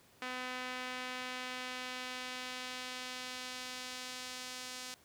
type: tone with band-pass filter sweep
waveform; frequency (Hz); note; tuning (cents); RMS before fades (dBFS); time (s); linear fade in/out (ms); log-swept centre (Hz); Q
sawtooth; 253.1; B3; +43; -43; 0.22-4.94; 0; 2100 to 5600; 0.89
effects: pink hiss -64 dBFS RMS until 5.04 s + high-pass 80 Hz 12 dB/octave